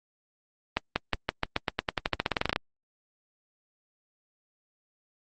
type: accelerating click train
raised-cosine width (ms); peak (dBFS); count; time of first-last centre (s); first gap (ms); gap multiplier
0.3; -8; 21; 0.77-2.561; 190; 0.91
effects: Opus 24 kbps